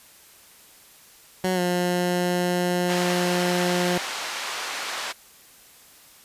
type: tone with pitch glide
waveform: 15% pulse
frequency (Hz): 185 to 177.98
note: F#3 to F3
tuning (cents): 0 to +33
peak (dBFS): -15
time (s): 1.44-3.98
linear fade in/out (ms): 2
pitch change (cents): -67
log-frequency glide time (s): 1.54-1.6
type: band-pass noise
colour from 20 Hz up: pink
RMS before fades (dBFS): -31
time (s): 2.88-5.13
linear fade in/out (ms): 20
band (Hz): 850 to 6300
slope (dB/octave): 12
effects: white hiss -51 dBFS RMS until 6.24 s + resampled to 32000 Hz